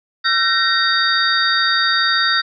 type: tone cluster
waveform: sine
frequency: 1354 / 1535 / 1862 / 3703 / 4644 Hz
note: E6 / G6 / A#6 / A#7 / D8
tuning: +46 / -37 / -2 / -12 / -20 cents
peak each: -20 dBFS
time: 0.24-2.42 s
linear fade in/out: 20 ms
effects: none